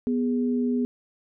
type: tone pair together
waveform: sine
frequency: 245.6 / 413.4 Hz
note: B3 / G#4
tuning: -9 / -8 cents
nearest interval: major sixth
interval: 901 cents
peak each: -22 / -30 dBFS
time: 0.07-0.85 s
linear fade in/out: 0 ms
effects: none